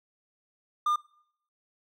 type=tone; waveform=triangle; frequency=1206 Hz; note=D6; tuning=46 cents sharp; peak=-21 dBFS; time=0.86-0.96 s; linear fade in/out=5 ms; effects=noise-tail reverb RT60 0.7 s tail -23 dB re dry